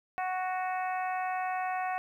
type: harmonic tone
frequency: 370 Hz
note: F#4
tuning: in tune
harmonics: 2 / 3 / 4 / 5 / 6 / 7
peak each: -31 / -39 / -42 / -41 / -46 / -45 dBFS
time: 0.18-1.98 s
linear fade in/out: 0 ms
effects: 11-bit